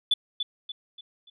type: tone with echo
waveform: sine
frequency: 3474 Hz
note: A7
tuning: 23 cents flat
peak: -17 dBFS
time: 0.11-0.14 s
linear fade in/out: 5 ms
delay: 290 ms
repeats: 4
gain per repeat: -8 dB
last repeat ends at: 1.3 s
effects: tanh soft clip ceiling -14 dBFS